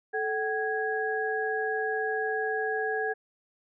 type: tone cluster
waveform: sine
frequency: 436.1 / 760 / 1654 Hz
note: A4 / F#5 / G#6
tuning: -15 / +46 / -8 cents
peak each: -30 / -33 / -31 dBFS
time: 0.13-3.14 s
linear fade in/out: 20 ms
effects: none